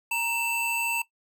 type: tone pair together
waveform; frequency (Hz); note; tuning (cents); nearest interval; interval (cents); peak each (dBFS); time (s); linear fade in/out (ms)
square; 932.3 / 2664; A#5 / E7; 0 / +18; octave + tritone; 1818; -32 / -27; 0.11-1.02; 5
effects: noise-tail reverb RT60 0.1 s tail -17 dB re dry